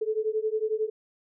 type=beating tone pair; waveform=sine; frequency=429.4 / 440.4 Hz; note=A4 / A4; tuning=-42 / +2 cents; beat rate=11 Hz; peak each=-28 dBFS; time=0.01-0.9 s; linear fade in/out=10 ms; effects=none